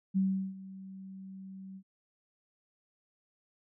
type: tone with ADSR envelope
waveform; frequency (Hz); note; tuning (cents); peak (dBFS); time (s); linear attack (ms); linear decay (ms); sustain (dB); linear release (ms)
sine; 191.3; G3; -42; -24; 0.14-1.83; 29; 370; -19; 66
effects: none